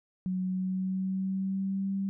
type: tone with pitch glide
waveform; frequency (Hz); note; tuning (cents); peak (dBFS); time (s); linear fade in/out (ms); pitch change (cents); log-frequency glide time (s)
sine; 185 to 195.21; F#3 to G3; 0 to -7; -28; 0.26-2.09; 0; +93; 0.42-1.92
effects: none